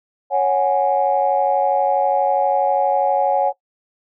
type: chord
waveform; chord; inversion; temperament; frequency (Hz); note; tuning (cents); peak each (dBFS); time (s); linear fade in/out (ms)
sine; C# suspended fourth; none; just; 554.4 / 739.2 / 831.5; C#5 / F#5 / G#5; 0 / -2 / +2; -18; 0.3-3.53; 50
effects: noise-tail reverb RT60 0.1 s tail -19 dB re dry + tanh soft clip ceiling -5 dBFS